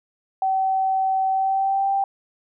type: tone with pitch glide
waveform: sine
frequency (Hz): 765 to 786.1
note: G5 to G5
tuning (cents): -42 to +5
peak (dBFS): -18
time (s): 0.42-2.04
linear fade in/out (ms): 2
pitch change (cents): +47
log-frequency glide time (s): 1.3-1.9
effects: none